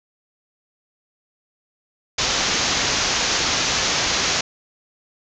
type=low-pass noise; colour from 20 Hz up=white; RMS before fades=-21 dBFS; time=2.18-4.41 s; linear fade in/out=5 ms; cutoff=6800 Hz; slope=96 dB/octave; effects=none